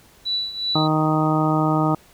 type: tone with tremolo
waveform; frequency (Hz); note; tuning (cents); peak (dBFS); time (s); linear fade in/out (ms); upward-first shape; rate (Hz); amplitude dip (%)
sine; 3951; B7; 0; -19; 0.25-0.88; 20; triangle; 2.7; 80
type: harmonic tone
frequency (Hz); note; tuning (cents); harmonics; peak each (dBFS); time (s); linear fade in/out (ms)
155.56; D#3; 0; 1 / 2 / 3 / 4 / 5 / 6 / 7 / 8; -21 / -21 / -31 / -27 / -26 / -28 / -34 / -25; 0.75-1.95; 5
effects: pink hiss -52 dBFS RMS until 2.13 s

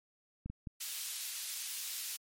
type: clicks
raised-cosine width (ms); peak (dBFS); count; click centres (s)
5; -29; 3; 0.46 / 0.5 / 0.672
type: high-pass noise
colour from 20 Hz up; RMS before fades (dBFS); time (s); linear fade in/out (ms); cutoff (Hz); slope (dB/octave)
pink; -41; 0.8-2.17; 10; 3600; 12
effects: MP3 64 kbps

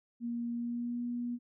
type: tone with pitch glide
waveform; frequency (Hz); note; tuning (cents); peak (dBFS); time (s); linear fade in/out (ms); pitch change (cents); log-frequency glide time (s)
sine; 236.4 to 241.1; A#3 to B3; +24 to -41; -33; 0.2-1.39; 50; +35; 0.53-1.03
effects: none

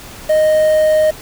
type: tone with quantisation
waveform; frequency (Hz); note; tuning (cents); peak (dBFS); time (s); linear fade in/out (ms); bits
triangle; 620; D#5; -6; -7; 0.29-1.11; 10; 5
effects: pink hiss -34 dBFS RMS until 1.21 s

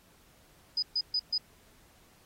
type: tone bursts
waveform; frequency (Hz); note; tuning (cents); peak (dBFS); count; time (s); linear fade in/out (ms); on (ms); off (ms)
sine; 4979; D#8; 0; -26; 4; 0.77-1.38; 5; 55; 130
effects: pink hiss -62 dBFS RMS until 2.25 s + AAC 48 kbps

